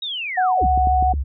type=linear sweep; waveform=sine; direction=down; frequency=3826 to 96 Hz; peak=-24 dBFS; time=0.02-0.67 s; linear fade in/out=5 ms
type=tone; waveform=sine; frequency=740 Hz; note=F#5; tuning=in tune; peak=-15 dBFS; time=0.37-1.13 s; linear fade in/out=10 ms
type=tone with vibrato; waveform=sine; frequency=69.3 Hz; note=C#2; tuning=in tune; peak=-19 dBFS; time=0.61-1.24 s; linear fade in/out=20 ms; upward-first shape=triangle; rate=13 Hz; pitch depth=150 cents each way
type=clicks; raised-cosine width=3 ms; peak=-16 dBFS; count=4; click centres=0.776 / 0.872 / 1.026 / 1.138 s
effects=none